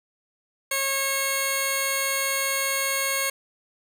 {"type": "tone pair together", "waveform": "10% pulse", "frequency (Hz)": [545, 2180], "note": ["C#5", "C#7"], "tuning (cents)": [-29, -29], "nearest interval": "2 octaves", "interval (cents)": 2400, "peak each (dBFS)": -18, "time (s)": [0.71, 3.3], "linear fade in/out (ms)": 5, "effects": []}